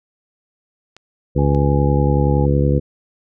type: clicks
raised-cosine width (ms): 0.2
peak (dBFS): -23 / -23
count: 2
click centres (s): 0.966 / 1.548
type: harmonic tone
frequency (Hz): 70.7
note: C#2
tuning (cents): +35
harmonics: 1 / 2 / 3 / 4 / 5 / 6 / 7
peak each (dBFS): -18 / -16 / -23 / -23 / -24 / -27 / -22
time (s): 1.35-2.8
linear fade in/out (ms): 20
type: tone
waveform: sine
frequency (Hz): 830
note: G#5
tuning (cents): -1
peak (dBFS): -26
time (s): 1.38-2.46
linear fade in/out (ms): 10
effects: none